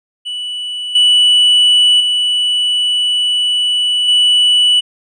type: tone with level steps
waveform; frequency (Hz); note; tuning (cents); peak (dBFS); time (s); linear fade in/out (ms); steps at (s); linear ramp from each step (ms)
triangle; 2960; F#7; 0; -18 / -5 / -10 / -6; 0.25-4.81; 20; 0.95 / 2 / 4.08; 5
effects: resampled to 22050 Hz